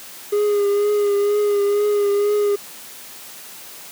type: tone with vibrato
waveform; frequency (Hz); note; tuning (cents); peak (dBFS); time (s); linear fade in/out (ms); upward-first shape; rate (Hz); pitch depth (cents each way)
triangle; 410.1; G#4; -22; -13; 0.32-2.56; 10; triangle; 2.1; 34
effects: white hiss -38 dBFS RMS until 3.91 s + high-pass 150 Hz 12 dB/octave